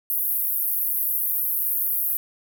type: band-pass noise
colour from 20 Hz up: white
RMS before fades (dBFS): -24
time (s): 0.1-2.17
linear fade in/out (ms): 0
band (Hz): 12000 to 16000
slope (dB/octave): 48
effects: none